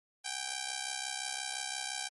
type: ring-modulated tone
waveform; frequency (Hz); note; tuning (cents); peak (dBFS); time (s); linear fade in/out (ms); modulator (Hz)
5% pulse; 785; G5; +2; -21; 0.24-2.09; 20; 32.9
effects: MP3 48 kbps